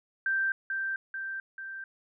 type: tone with echo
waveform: sine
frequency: 1568 Hz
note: G6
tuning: in tune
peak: -25 dBFS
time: 0.26-0.52 s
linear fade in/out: 2 ms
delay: 440 ms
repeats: 3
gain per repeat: -4 dB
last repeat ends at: 1.84 s
effects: none